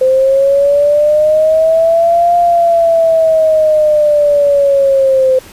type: linear two-way sweep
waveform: sine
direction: up then down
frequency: 516 to 698.5 to 516 Hz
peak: -6 dBFS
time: 0.01-5.39 s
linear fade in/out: 5 ms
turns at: 2.36 s
effects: pink hiss -36 dBFS RMS until 5.52 s + resampled to 32000 Hz